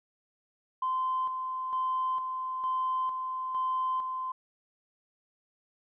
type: tone with tremolo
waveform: sine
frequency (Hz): 1034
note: C6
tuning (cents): -21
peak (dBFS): -26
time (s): 0.82-4.32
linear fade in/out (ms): 5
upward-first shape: square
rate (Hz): 1.1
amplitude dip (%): 45
effects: tanh soft clip ceiling -22 dBFS